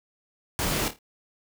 pink noise with echo, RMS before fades -27 dBFS, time 0.59-0.88 s, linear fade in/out 0 ms, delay 27 ms, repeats 4, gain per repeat -9 dB, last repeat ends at 0.988 s, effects none

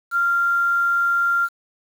sine tone with quantisation, 1388 Hz, F6, 11 cents flat, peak -16 dBFS, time 0.11-1.49 s, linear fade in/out 50 ms, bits 7, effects none

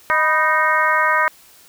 harmonic tone with a mistuned harmonic, 310 Hz, D#4, 6 cents flat, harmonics 2 / 3 / 4 / 5 / 6 / 7, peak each -24 / -20 / -19 / -20 / -20 / -25 dBFS, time 0.1-1.28 s, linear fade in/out 0 ms, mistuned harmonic 3, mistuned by +91 cents, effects white hiss -48 dBFS RMS until 1.68 s

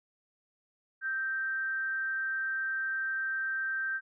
sine tone with amplitude modulation, 1568 Hz, G6, in tune, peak -28 dBFS, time 1.01-4.01 s, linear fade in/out 50 ms, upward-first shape sine, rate 267 Hz, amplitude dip 40%, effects none

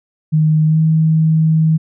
sine tone with pitch glide, 155.56 to 158.92 Hz, D#3 to D#3, 0 to +37 cents, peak -9 dBFS, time 0.32-1.78 s, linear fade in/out 20 ms, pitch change +37 cents, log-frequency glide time 0.66-0.79 s, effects none

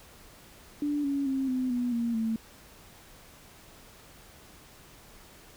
sine tone with pitch steps, 292.4 / 279.7 / 267.5 / 255.9 / 244.7 / 234.1 / 223.9 Hz, D4 / C#4 / C4 / C4 / B3 / A#3 / A3, -7 / +16 / +38 / -38 / -16 / +8 / +30 cents, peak -26 dBFS, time 0.82-2.36 s, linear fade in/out 2 ms, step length 220 ms, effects pink hiss -53 dBFS RMS until 5.56 s

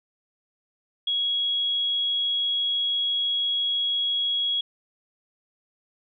sine tone, 3322 Hz, G#7, in tune, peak -22 dBFS, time 1.07-4.61 s, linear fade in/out 5 ms, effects none

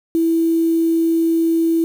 sine tone with quantisation, 329.6 Hz, E4, in tune, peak -13 dBFS, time 0.15-1.84 s, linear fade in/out 0 ms, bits 6, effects none

